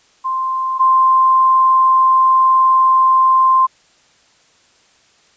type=tone pair in turn; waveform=sine; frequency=1046.5 / 1046.5 Hz; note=C6 / C6; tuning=0 / 0 cents; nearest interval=unison; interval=0 cents; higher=neither; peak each=-16 / -8 dBFS; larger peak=second; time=0.24-0.79 / 0.79-3.67 s; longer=second; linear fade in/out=20 ms; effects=white hiss -53 dBFS RMS until 5.36 s + resampled to 16000 Hz